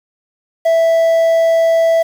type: tone with quantisation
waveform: triangle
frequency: 659.3 Hz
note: E5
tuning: in tune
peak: -7 dBFS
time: 0.65-2.03 s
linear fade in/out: 10 ms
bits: 6
effects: none